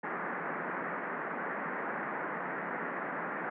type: band-pass noise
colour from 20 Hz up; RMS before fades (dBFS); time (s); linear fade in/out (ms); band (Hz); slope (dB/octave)
white; -37; 0.03-3.5; 10; 160 to 1900; 48
effects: none